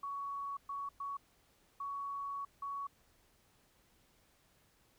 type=tone bursts at uneven times; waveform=sine; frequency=1120 Hz; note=C#6; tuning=18 cents sharp; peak=-38 dBFS; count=5; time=0.03-0.57 / 0.69-0.89 / 1-1.17 / 1.8-2.45 / 2.62-2.87 s; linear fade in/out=5 ms; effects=pink hiss -70 dBFS RMS until 4.98 s